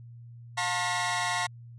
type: tone cluster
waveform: sawtooth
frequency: 712 / 896 / 1079 / 1925 Hz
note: F5 / A5 / C#6 / B6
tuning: +33 / +31 / -47 / -45 cents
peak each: -29 dBFS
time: 0.57-1.47 s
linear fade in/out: 10 ms
effects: added 118 Hz sine -44 dBFS peak until 1.78 s + resampled to 22050 Hz